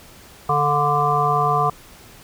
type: harmonic tone with a mistuned harmonic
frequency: 146.83 Hz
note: D3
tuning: in tune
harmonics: 1 / 3 / 5 / 7 / 8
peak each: -24 / -25 / -21 / -22 / -20 dBFS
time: 0.49-1.7 s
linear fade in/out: 5 ms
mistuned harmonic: 5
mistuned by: -24 cents
effects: pink hiss -45 dBFS RMS until 2.23 s